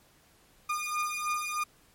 30% pulse beating tone pair, 1214 / 1217.2 Hz, D#6 / D#6, -43 / -38 cents, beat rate 3.2 Hz, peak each -30 dBFS, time 0.69-1.64 s, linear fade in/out 10 ms, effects pink hiss -62 dBFS RMS until 1.94 s + MP3 64 kbps

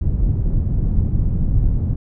pink low-pass noise, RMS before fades -17 dBFS, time 0.01-1.96 s, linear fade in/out 10 ms, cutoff 130 Hz, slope 12 dB/octave, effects none

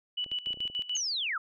sine tone with tremolo, 2960 Hz, F#7, in tune, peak -29 dBFS, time 0.17-1.01 s, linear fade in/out 10 ms, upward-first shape square, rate 6.9 Hz, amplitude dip 80%
clicks, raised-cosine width 2 ms, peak -37 dBFS, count 10, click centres 0.263 / 0.318 / 0.471 / 0.506 / 0.542 / 0.573 / 0.604 / 0.654 / 0.7 / 0.794 s
sine linear sweep, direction down, 6645 to 1183 Hz, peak -29 dBFS, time 0.95-1.38 s, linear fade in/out 5 ms
effects none

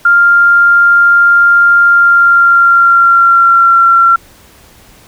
sine tone with pitch glide, 1396.9 to 1365 Hz, F6 to F6, 0 to -40 cents, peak -3 dBFS, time 0.05-4.16 s, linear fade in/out 5 ms, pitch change -40 cents, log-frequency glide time 1.85-3.84 s, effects pink hiss -41 dBFS RMS until 5.07 s

